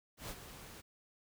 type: noise with ADSR envelope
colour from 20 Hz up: pink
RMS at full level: -43 dBFS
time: 0.17-0.82 s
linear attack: 120 ms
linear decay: 58 ms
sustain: -9 dB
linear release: 24 ms
effects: none